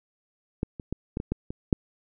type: clicks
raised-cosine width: 3 ms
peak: -13 / -23 / -16 / -14 / -18 / -13 / -21 / -6 dBFS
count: 8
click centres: 0.631 / 0.798 / 0.926 / 1.171 / 1.201 / 1.32 / 1.505 / 1.728 s
effects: none